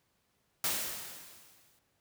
white noise with exponential decay, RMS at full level -30 dBFS, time 0.64-1.79 s, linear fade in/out 1 ms, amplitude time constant 250 ms, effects pink hiss -75 dBFS RMS until 2 s + high-pass 60 Hz 12 dB/octave

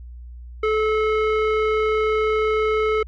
square tone with low-pass filter, 433 Hz, A4, 28 cents flat, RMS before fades -20 dBFS, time 0.63-3.03 s, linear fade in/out 5 ms, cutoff 2000 Hz, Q 1.7, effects added 60 Hz sine -35 dBFS peak until 3.07 s

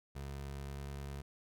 25% pulse tone with pitch glide, 69.3 to 69.78 Hz, C#2 to C#2, 0 to +12 cents, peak -38 dBFS, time 0.15-1.22 s, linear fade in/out 10 ms, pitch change +12 cents, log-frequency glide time 0.55-0.79 s, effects none

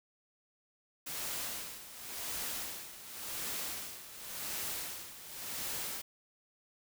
white noise with tremolo, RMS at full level -38 dBFS, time 1.06-6.02 s, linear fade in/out 10 ms, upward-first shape sine, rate 0.91 Hz, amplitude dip 75%, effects none

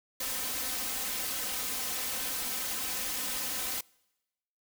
white noise with comb filter, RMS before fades -34 dBFS, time 0.2-3.81 s, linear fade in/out 5 ms, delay 3.9 ms, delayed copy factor +0.9, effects noise-tail reverb RT60 1.0 s tail -26 dB re dry

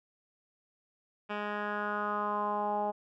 10% pulse tone with low-pass filter sweep, 207.7 Hz, G#3, in tune, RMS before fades -33 dBFS, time 1.29-2.92 s, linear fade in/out 20 ms, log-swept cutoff 2200 to 760 Hz, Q 4.2, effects none

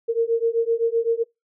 sine beating tone pair, 456.5 / 464.3 Hz, A#4 / A#4, -36 / -7 cents, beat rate 7.8 Hz, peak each -21 dBFS, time 0.08-1.24 s, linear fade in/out 20 ms, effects noise-tail reverb RT60 0.2 s tail -24 dB re dry

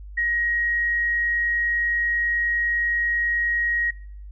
sine tone, 1889 Hz, A#6, 22 cents sharp, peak -20 dBFS, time 0.17-3.91 s, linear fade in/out 10 ms, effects noise-tail reverb RT60 0.5 s tail -21 dB re dry + added 50 Hz sine -36 dBFS peak until 4.31 s

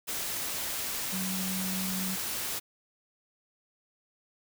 sine tone in noise, 187.8 Hz, F#3, 26 cents sharp, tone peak -33 dBFS, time 1.12-2.16 s, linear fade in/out 20 ms, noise white, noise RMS -34 dBFS, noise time 0.07-2.6 s, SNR -2 dB, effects none

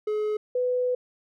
triangle / sine tone pair in turn, 424.9 / 498.7 Hz, G#4 / B4, +40 / +17 cents, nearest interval minor third, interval 277 cents, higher second, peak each -22 dBFS, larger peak neither, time 0.07-0.37 / 0.55-0.95 s, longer second, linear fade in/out 5 ms, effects none

